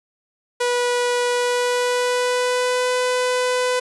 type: tone with pitch glide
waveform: sawtooth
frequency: 488.5 to 500.8 Hz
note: B4 to B4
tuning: -19 to +24 cents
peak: -14 dBFS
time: 0.6-3.8 s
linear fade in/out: 10 ms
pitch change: +43 cents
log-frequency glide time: 1.3-2.93 s
effects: resampled to 24000 Hz